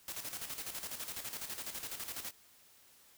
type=noise with tremolo; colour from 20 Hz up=white; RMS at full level=-41 dBFS; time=0.08-2.31 s; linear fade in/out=2 ms; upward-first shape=square; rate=12 Hz; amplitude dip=60%; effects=white hiss -63 dBFS RMS until 3.17 s